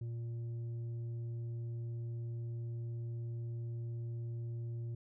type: tone with tanh clipping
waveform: sine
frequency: 117 Hz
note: A#2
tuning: 7 cents sharp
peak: -39 dBFS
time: 0.01-4.95 s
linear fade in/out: 5 ms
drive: 5 dB
effects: none